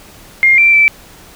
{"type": "tone with pitch steps", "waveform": "sine", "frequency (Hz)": [2121, 2350, 2325], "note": ["C7", "D7", "D7"], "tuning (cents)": [23, 1, -18], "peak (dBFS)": -5, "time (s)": [0.43, 0.88], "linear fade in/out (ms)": 0, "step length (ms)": 150, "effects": ["pink hiss -39 dBFS RMS until 1.35 s"]}